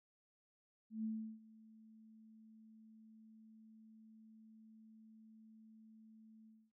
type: tone with ADSR envelope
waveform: sine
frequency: 220 Hz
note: A3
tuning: in tune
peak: -37 dBFS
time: 0.9-6.72 s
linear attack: 140 ms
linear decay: 350 ms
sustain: -22 dB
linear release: 250 ms
effects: none